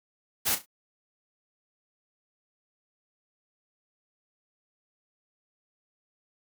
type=noise with echo; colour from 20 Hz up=white; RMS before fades=-26 dBFS; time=0.45-0.56 s; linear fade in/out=20 ms; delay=34 ms; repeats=3; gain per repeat=-11 dB; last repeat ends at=0.662 s; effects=none